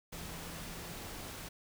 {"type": "tone in noise", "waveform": "sine", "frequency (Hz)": 167.3, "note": "E3", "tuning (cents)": 26, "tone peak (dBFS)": -50, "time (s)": [0.12, 0.94], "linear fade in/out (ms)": 10, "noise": "pink", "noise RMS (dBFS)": -45, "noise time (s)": [0.12, 1.49], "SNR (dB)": -8, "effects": []}